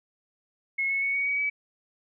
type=tone with pitch steps; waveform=sine; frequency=2176 / 2197 / 2219 / 2241 / 2263 / 2286 Hz; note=C#7 / C#7 / C#7 / C#7 / C#7 / D7; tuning=-33 / -16 / +1 / +18 / +35 / -47 cents; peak=-24 dBFS; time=0.78-1.5 s; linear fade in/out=10 ms; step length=120 ms; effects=none